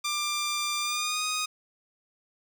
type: tone with pitch glide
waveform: 10% pulse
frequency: 1189 to 1246 Hz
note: D6 to D#6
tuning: +21 to +2 cents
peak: -19 dBFS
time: 0.04-1.46 s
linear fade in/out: 10 ms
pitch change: +81 cents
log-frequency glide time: 0.8-1.25 s
effects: none